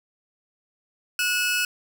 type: tone pair together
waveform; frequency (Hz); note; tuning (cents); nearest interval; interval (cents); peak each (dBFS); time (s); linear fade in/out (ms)
sawtooth; 1459.2 / 2600; F#6 / E7; -24 / -24; minor seventh; 1000; -21; 1.19-1.65; 2
effects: none